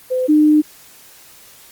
sine tone pair in turn, 510 / 303.2 Hz, C5 / D#4, -44 / -45 cents, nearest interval major sixth, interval 901 cents, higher first, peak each -15 / -8 dBFS, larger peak second, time 0.1-0.28 / 0.28-0.62 s, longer second, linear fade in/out 20 ms, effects white hiss -44 dBFS RMS until 1.71 s + Opus 32 kbps

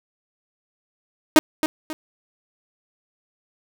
sawtooth tone with echo, 311.1 Hz, D#4, in tune, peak -4 dBFS, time 1.36-1.39 s, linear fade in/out 0 ms, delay 270 ms, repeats 2, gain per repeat -10 dB, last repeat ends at 1.93 s, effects none

